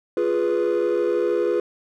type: chord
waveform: triangle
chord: F diminished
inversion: none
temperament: equal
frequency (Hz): 349.2 / 415.3 / 493.9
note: F4 / Ab4 / Cb5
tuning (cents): 0 / 0 / 0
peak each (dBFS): -20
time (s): 0.17-1.6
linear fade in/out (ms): 2
effects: tanh soft clip ceiling -13 dBFS